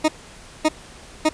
20% pulse tone bursts, 311.1 Hz, D#4, in tune, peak -9 dBFS, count 3, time 0.04-1.292 s, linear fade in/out 10 ms, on 44 ms, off 560 ms, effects pink hiss -43 dBFS RMS until 1.33 s + resampled to 22050 Hz

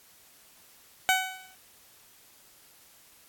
15% pulse tone with exponential decay, 752 Hz, F#5, 28 cents sharp, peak -12 dBFS, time 1.09-1.55 s, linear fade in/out 0 ms, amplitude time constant 100 ms, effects white hiss -57 dBFS RMS until 3.28 s + AAC 64 kbps

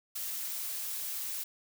blue noise, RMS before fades -37 dBFS, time 0.15-1.44 s, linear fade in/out 10 ms, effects none

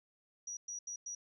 sine tone bursts at uneven times, 5800 Hz, F#8, 35 cents flat, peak -40 dBFS, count 4, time 0.47-0.57 / 0.68-0.79 / 0.87-0.96 / 1.06-1.15 s, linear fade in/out 5 ms, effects none

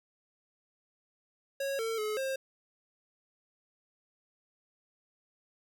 square tone with pitch steps, 550 / 451.5 / 427.3 / 533 Hz, C#5 / A4 / G#4 / C5, -14 / +45 / +49 / +32 cents, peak -32 dBFS, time 1.6-2.36 s, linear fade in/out 5 ms, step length 190 ms, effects none

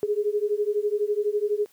sine beating tone pair, 410.4 / 422.4 Hz, G#4 / G#4, -21 / +29 cents, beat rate 12 Hz, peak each -25 dBFS, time 0.03-1.66 s, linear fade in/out 0 ms, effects white hiss -60 dBFS RMS until 1.72 s + high-pass 80 Hz 12 dB/octave

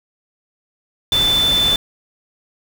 sine tone in noise, 3520 Hz, A7, in tune, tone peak -13 dBFS, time 1.12-1.76 s, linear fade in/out 2 ms, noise pink, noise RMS -24 dBFS, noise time 1.12-1.76 s, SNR +8 dB, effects none

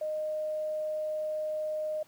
sine tone with quantisation, 616 Hz, D#5, 17 cents flat, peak -30 dBFS, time 0.01-2.03 s, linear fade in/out 5 ms, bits 10, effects pink hiss -61 dBFS RMS until 2.07 s + high-pass 150 Hz 12 dB/octave

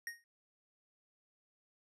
square tone with exponential decay, 1865 Hz, A#6, in tune, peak -37 dBFS, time 0.07-0.24 s, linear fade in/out 1 ms, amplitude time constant 36 ms, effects resampled to 32000 Hz

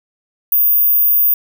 sine tone, 14917 Hz, A#9, in tune, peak -9 dBFS, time 0.52-1.34 s, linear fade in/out 2 ms, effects none

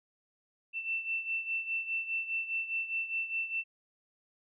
sine beating tone pair, 2676 / 2680.9 Hz, E7 / E7, +25 / +29 cents, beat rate 4.9 Hz, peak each -33 / -38 dBFS, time 0.73-3.64 s, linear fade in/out 50 ms, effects none

